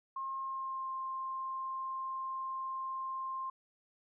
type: tone with pitch glide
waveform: sine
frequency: 1070 to 1055.9 Hz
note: C6 to C6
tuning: +38 to +15 cents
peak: -36 dBFS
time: 0.16-3.5 s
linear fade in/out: 5 ms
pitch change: -23 cents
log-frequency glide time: 0.39-0.91 s
effects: none